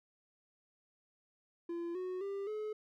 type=tone with pitch steps; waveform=triangle; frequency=341.2 / 367.8 / 396.5 / 427.4 Hz; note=F4 / F#4 / G4 / G#4; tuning=-40 / -10 / +20 / +50 cents; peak=-35 dBFS; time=1.69-2.73 s; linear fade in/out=5 ms; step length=260 ms; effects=none